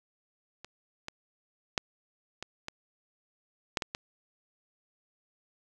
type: clicks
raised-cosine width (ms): 0.2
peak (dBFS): -26 / -20 / -9 / -20 / -19 / -10 / -15 / -17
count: 8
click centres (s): 0.646 / 1.084 / 1.778 / 2.426 / 2.684 / 3.772 / 3.822 / 3.949
effects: none